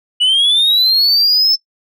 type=linear sweep; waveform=sine; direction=up; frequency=2917 to 5310 Hz; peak=-6 dBFS; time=0.2-1.56 s; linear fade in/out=20 ms; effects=noise-tail reverb RT60 0.1 s tail -20 dB re dry + tanh soft clip ceiling -8 dBFS